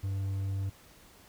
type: tone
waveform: triangle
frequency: 97.4 Hz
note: G2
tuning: 11 cents flat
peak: -28 dBFS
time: 0.03-0.7 s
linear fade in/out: 10 ms
effects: pink hiss -57 dBFS RMS until 1.28 s